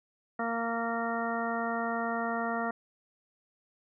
harmonic tone, 231.1 Hz, A#3, 15 cents flat, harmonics 1 / 2 / 3 / 4 / 5 / 6 / 8, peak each -35 / -38 / -34 / -40 / -39 / -37 / -40 dBFS, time 0.39-2.71 s, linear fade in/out 5 ms, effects none

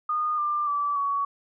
sine tone with pitch steps, 1225 / 1190.8 / 1157.6 / 1125.3 Hz, D#6 / D6 / D6 / C#6, -27 / +24 / -25 / +26 cents, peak -23 dBFS, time 0.09-1.25 s, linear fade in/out 5 ms, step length 290 ms, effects none

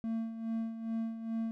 triangle tone with tremolo, 225.9 Hz, A3, 46 cents sharp, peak -29 dBFS, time 0.04-1.51 s, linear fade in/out 0 ms, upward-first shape sine, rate 2.4 Hz, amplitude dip 65%, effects none

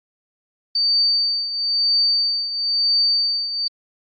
sine tone with tremolo, 4600 Hz, D8, 37 cents flat, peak -12 dBFS, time 0.75-3.68 s, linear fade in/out 5 ms, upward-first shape triangle, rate 1 Hz, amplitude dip 75%, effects tanh soft clip ceiling -11 dBFS + AAC 32 kbps

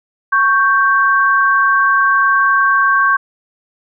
sine tone pair together, 1108.7 / 1567.9 Hz, C#6 / G6, 0 / 0 cents, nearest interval tritone, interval 600 cents, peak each -12 dBFS, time 0.32-3.17 s, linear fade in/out 10 ms, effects none

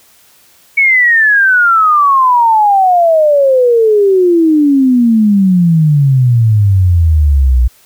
sine exponential sweep, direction down, 2241 to 59 Hz, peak -5 dBFS, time 0.77-7.68 s, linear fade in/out 10 ms, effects white hiss -46 dBFS RMS until 7.85 s

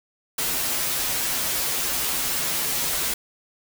white noise with comb filter, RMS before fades -25 dBFS, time 0.38-3.14 s, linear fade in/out 5 ms, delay 10 ms, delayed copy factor -1, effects none

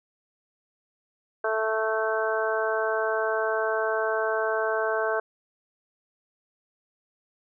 harmonic tone, 220 Hz, A3, in tune, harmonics 2 / 3 / 4 / 5 / 6 / 7, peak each -28 / -28 / -34 / -33 / -35 / -30 dBFS, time 1.44-5.2 s, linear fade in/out 5 ms, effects none

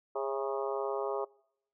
harmonic tone with a mistuned harmonic, 136.7 Hz, C#3, 24 cents flat, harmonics 3 / 4 / 5 / 6 / 7 / 8 / 9, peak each -35 / -37 / -39 / -41 / -42 / -43 / -44 dBFS, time 0.15-1.25 s, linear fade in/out 10 ms, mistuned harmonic 5, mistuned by -55 cents, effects noise-tail reverb RT60 0.8 s tail -26 dB re dry

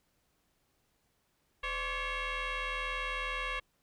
sine tone with frequency modulation, 512 Hz, C5, 38 cents flat, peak -31 dBFS, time 1.63-3.6 s, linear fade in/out 10 ms, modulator 553 Hz, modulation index 4.8, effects tanh soft clip ceiling -31 dBFS + pink hiss -75 dBFS RMS until 3.82 s

